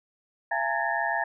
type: tone cluster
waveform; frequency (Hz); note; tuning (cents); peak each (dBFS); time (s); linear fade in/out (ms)
sine; 678 / 825 / 912 / 1680 / 1811; E5 / G#5 / A#5 / G#6 / A6; +49 / -12 / -38 / +19 / +49; -31; 0.51-1.24; 5
effects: none